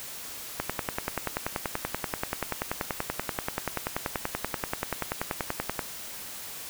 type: click train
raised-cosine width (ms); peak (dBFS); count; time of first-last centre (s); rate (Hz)
0.5; -12; 55; 0.6-5.792; 10.4
effects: white hiss -40 dBFS RMS until 6.69 s